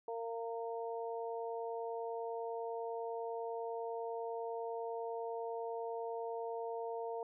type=harmonic tone; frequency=230 Hz; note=A#3; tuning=23 cents flat; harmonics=2 / 3 / 4; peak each=-40 / -44 / -46 dBFS; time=0.08-7.23 s; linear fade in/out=2 ms; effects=none